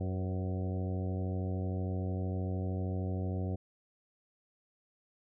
harmonic tone with a mistuned harmonic, 93.1 Hz, F#2, 11 cents sharp, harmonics 1 / 2 / 3 / 4 / 5 / 6 / 7 / 8, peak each -33 / -39 / -43 / -45 / -47 / -49 / -50 / -51 dBFS, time 0-3.56 s, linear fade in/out 10 ms, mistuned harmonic 5, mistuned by +41 cents, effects none

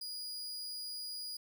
40% pulse tone, 4894 Hz, D#8, 29 cents flat, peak -39 dBFS, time 0.01-1.37 s, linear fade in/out 5 ms, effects none

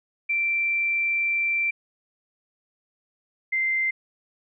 sine tone pair in turn, 2349 / 2084 Hz, D7 / C7, 0 / -7 cents, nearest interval major second, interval 207 cents, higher first, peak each -21 dBFS, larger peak neither, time 0.29-1.71 / 3.52-3.91 s, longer first, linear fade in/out 10 ms, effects none

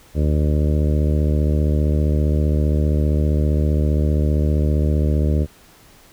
harmonic tone, 75.2 Hz, D2, 42 cents sharp, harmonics 1 / 2 / 3 / 4 / 5 / 6 / 7 / 8, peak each -16 / -22 / -26 / -28 / -30 / -32 / -33 / -34 dBFS, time 0.14-5.47 s, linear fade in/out 50 ms, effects pink hiss -49 dBFS RMS until 6.12 s

